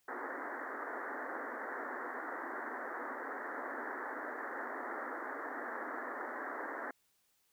white band-pass noise, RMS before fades -42 dBFS, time 0.08-6.91 s, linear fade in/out 5 ms, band 240 to 1900 Hz, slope 96 dB/octave, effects white hiss -75 dBFS RMS until 7.52 s

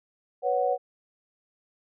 sine chord, B suspended second, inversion none, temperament just, 493.9 / 555.6 / 740.8 Hz, B4 / C#5 / F#5, 0 / +4 / +2 cents, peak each -27 / -27 / -26 dBFS, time 0.42-0.78 s, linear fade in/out 50 ms, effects none

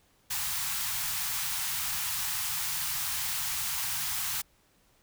white band-stop noise, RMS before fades -32 dBFS, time 0.3-4.42 s, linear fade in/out 10 ms, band 170 to 780 Hz, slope 48 dB/octave, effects pink hiss -66 dBFS RMS until 5.02 s

